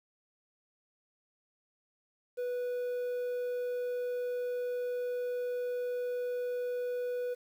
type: tone with quantisation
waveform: triangle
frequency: 492.3 Hz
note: B4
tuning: 6 cents flat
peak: -30 dBFS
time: 2.37-7.35 s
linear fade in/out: 20 ms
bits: 10
effects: none